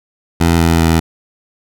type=tone with pitch steps; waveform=15% pulse; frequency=84 / 82.94 / 81.89 Hz; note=E2 / E2 / E2; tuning=+33 / +11 / -11 cents; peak=-3 dBFS; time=0.4-1 s; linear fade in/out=10 ms; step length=200 ms; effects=none